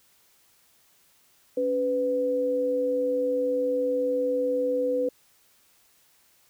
sine tone pair together, 279.6 / 500 Hz, C#4 / B4, +15 / +21 cents, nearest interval minor seventh, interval 1006 cents, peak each -31 / -23 dBFS, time 1.57-5.09 s, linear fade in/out 5 ms, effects white hiss -62 dBFS RMS until 6.49 s

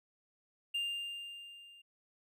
triangle tone with level ramp, 2800 Hz, F7, 4 cents sharp, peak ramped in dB -30 to -54 dBFS, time 0.74-1.82 s, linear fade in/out 10 ms, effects none

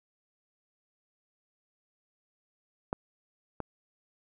clicks, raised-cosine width 1 ms, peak -16 / -20 dBFS, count 2, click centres 2.929 / 3.603 s, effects none

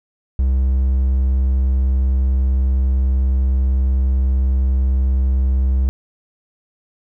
triangle tone, 65.41 Hz, C2, in tune, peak -11 dBFS, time 0.39-5.89 s, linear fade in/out 0 ms, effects none

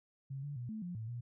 sine tone with pitch steps, 135.8 / 144.2 / 121.8 / 217.8 / 176.7 / 111 / 120 Hz, C#3 / D3 / B2 / A3 / F3 / A2 / B2, -35 / -31 / -24 / -17 / +21 / +16 / -49 cents, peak -39 dBFS, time 0.3-1.21 s, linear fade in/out 10 ms, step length 130 ms, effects none

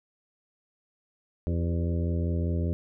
harmonic tone with a mistuned harmonic, 85.1 Hz, F2, 44 cents flat, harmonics 1 / 2 / 3 / 4 / 5 / 6 / 7, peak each -26 / -32 / -36 / -38 / -40 / -42 / -43 dBFS, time 1.47-2.73 s, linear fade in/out 0 ms, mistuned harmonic 5, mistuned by -41 cents, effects none

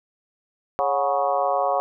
harmonic tone with a mistuned harmonic, 138.59 Hz, C#3, in tune, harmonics 3 / 4 / 5 / 6 / 7 / 8 / 9, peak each -33 / -24 / -23 / -30 / -29 / -27 / -36 dBFS, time 0.79-1.8 s, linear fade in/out 0 ms, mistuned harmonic 5, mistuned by +79 cents, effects none

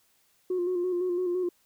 sine tone with vibrato, 358.8 Hz, F4, 47 cents sharp, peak -24 dBFS, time 0.5-1.49 s, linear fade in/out 5 ms, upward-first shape square, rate 5.9 Hz, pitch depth 36 cents each way, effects tanh soft clip ceiling -22 dBFS + white hiss -67 dBFS RMS until 1.65 s

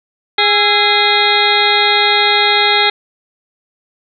harmonic tone with a mistuned harmonic, 413.2 Hz, G#4, 9 cents flat, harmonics 1 / 2 / 3 / 4 / 5 / 6 / 8 / 9 / 10, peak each -19 / -16 / -21 / -21 / -16 / -21 / -18 / -16 / -19 dBFS, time 0.38-2.9 s, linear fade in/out 5 ms, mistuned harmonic 3, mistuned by +130 cents, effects none

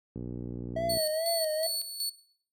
click train, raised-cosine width 3 ms, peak -24 dBFS, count 50, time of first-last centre 0.16-0.97 s, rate 60.5 Hz
triangle tone with vibrato, 645 Hz, E5, 38 cents flat, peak -26 dBFS, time 0.76-1.67 s, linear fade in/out 5 ms, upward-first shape sine, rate 2.3 Hz, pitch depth 81 cents each way
sawtooth tone with tremolo, 4435 Hz, C#8, in tune, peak -26 dBFS, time 0.89-2.1 s, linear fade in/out 10 ms, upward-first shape square, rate 2.7 Hz, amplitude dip 60%
effects noise-tail reverb RT60 0.6 s tail -18 dB re dry + high-pass 80 Hz 12 dB/octave

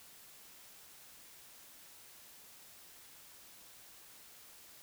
silence, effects white hiss -57 dBFS RMS until 4.82 s

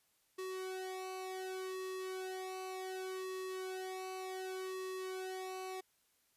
sawtooth tone with flanger, 375.1 Hz, F#4, 24 cents sharp, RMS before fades -43 dBFS, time 0.38-5.81 s, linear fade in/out 10 ms, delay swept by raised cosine 1.3 to 2.09 ms, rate 0.67 Hz, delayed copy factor -0.9, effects white hiss -75 dBFS RMS until 6.36 s + resampled to 32000 Hz

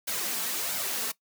white noise with flanger, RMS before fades -31 dBFS, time 0.07-1.12 s, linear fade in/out 10 ms, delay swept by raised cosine 1.3 to 4.5 ms, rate 1.5 Hz, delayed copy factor +0.55, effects noise-tail reverb RT60 0.1 s tail -19 dB re dry + high-pass 150 Hz 12 dB/octave

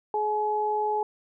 sine tone pair together, 422.9 / 849.2 Hz, G#4 / G#5, +31 / +38 cents, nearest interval octave, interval 1207 cents, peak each -28 / -25 dBFS, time 0.14-1.03 s, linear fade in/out 2 ms, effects none

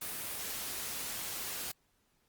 white noise, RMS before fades -39 dBFS, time 0.01-1.72 s, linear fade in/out 10 ms, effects pink hiss -74 dBFS RMS until 2.28 s + Opus 32 kbps

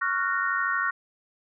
sine chord, Gb major seventh, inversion second, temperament just, 1110 / 1387.5 / 1480 / 1850 Hz, Db6 / F6 / Gb6 / Bb6, +2 / -12 / 0 / -14 cents, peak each -29 dBFS, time 0.01-0.91 s, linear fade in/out 10 ms, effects none

